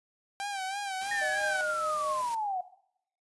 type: tone with vibrato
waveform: sawtooth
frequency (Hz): 784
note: G5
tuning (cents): 0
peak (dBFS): -29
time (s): 0.4-1.61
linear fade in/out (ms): 0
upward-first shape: sine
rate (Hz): 3.1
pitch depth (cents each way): 72
type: noise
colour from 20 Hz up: white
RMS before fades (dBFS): -44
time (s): 1.01-2.35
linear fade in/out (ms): 5
type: linear sweep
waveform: sine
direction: down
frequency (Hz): 1849 to 710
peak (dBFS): -29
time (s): 1.11-2.61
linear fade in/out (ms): 5
type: tone with tremolo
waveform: sine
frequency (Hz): 614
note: D#5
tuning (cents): -23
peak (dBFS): -32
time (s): 1.21-2.22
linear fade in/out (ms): 10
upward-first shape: sine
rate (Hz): 4.8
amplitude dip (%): 50
effects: noise-tail reverb RT60 0.7 s tail -17 dB re dry + resampled to 24000 Hz